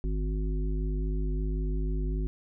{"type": "harmonic tone with a mistuned harmonic", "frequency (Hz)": 51.91, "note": "G#1", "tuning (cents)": 0, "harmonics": [1, 3, 5, 7], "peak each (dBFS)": [-27, -37, -40, -41], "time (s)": [0.04, 2.27], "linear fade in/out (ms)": 0, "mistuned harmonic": 1, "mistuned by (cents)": -94, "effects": []}